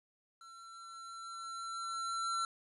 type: tone with level ramp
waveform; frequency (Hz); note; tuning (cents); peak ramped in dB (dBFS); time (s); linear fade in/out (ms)
square; 1351; E6; +42; -53 to -33; 0.41-2.45; 2
effects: resampled to 24000 Hz + 12-bit